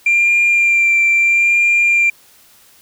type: tone with vibrato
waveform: sine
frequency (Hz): 2377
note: D7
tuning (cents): +20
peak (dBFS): -8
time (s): 0.06-2.1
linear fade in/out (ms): 5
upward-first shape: sine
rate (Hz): 0.76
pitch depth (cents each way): 17
effects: tanh soft clip ceiling -7 dBFS + white hiss -48 dBFS RMS until 2.81 s